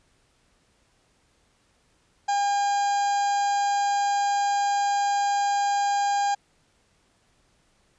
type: harmonic tone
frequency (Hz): 807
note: G#5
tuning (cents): -50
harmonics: 1 / 2 / 3 / 4 / 5 / 6 / 7 / 8 / 9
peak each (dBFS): -21 / -34 / -43 / -42 / -44 / -40 / -50 / -42 / -41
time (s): 2.28-6.35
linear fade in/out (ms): 10
effects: pink hiss -65 dBFS RMS until 7.98 s + resampled to 22050 Hz